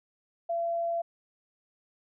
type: tone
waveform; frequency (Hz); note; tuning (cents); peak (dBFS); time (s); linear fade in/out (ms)
sine; 678; E5; +49; -27; 0.49-1.02; 10
effects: none